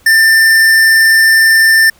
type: tone with hard clipping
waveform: sine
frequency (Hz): 1789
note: A6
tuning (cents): +28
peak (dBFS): -6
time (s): 0.06-1.9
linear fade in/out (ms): 5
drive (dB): 16
effects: pink hiss -47 dBFS RMS until 1.99 s